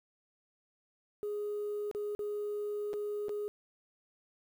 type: tone with dropouts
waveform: sine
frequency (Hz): 415.3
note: G#4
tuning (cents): 0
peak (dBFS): -32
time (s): 1.23-3.48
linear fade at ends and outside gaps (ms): 0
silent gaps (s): 1.913-1.949 / 2.15-2.192 / 2.932-2.938 / 3.284-3.293
effects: tanh soft clip ceiling -31 dBFS + 10-bit